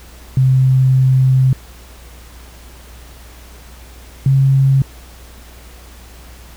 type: tone pair in turn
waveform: sine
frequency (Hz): 130.81 / 135.27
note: C3 / C#3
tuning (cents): 0 / -42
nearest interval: minor second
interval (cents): 58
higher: second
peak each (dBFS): -8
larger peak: neither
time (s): 0.37-1.53 / 4.26-4.82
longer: first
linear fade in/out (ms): 2
effects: added 60 Hz sine -37 dBFS peak until 6.56 s + pink hiss -42 dBFS RMS until 6.56 s